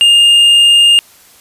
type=tone with tanh clipping; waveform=sine; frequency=2821 Hz; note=F7; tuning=17 cents sharp; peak=-5 dBFS; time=0.01-0.99 s; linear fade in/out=0 ms; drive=6 dB; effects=white hiss -43 dBFS RMS until 1.4 s + resampled to 32000 Hz